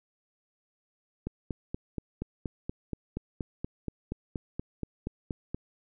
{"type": "click train", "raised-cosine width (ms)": 3, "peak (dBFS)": -20, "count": 19, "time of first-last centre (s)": [1.27, 5.546], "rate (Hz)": 4.21, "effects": []}